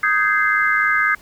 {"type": "chord", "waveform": "sine", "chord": "Ab major seventh", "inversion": "second", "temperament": "just", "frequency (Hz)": [1245.9, 1557.4, 1661.2, 2077], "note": ["Eb6", "G6", "Ab6", "C7"], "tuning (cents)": [2, -12, 0, -13], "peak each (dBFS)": -20, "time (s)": [0.03, 1.15], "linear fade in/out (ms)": 5, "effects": ["pink hiss -48 dBFS RMS until 1.21 s"]}